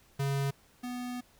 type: tone pair in turn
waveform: square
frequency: 138.59 / 246.9 Hz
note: C#3 / B3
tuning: 0 / 0 cents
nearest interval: minor seventh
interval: 1000 cents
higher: second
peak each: -29 / -36 dBFS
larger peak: first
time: 0.19-0.51 / 0.83-1.21 s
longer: second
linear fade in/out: 10 ms
effects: pink hiss -63 dBFS RMS until 1.39 s